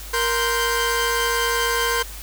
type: tone cluster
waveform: sawtooth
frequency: 468.1 / 1041 / 1564 Hz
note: A#4 / C6 / G6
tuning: +7 / -9 / -4 cents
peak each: -20 dBFS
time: 0.13-2.03 s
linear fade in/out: 10 ms
effects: added 50 Hz sine -35 dBFS peak until 2.22 s + white hiss -38 dBFS RMS until 2.22 s